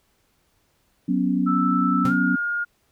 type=chord; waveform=sine; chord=F# suspended fourth; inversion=none; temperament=just; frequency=185 / 246.7 / 277.5 Hz; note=F#3 / B3 / C#4; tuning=0 / -2 / +2 cents; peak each=-23 dBFS; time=1.08-2.36 s; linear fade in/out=10 ms
type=tone with pitch glide; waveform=sine; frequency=1318.5 to 1421.3 Hz; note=E6 to F6; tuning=0 to +30 cents; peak=-22 dBFS; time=1.46-2.65 s; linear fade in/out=20 ms; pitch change=+130 cents; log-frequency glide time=2.06-2.12 s
type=tone with exponential decay; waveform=40% pulse; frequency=130.4 Hz; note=C3; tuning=5 cents flat; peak=-21 dBFS; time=2.05-2.23 s; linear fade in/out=2 ms; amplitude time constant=39 ms
effects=pink hiss -66 dBFS RMS until 2.91 s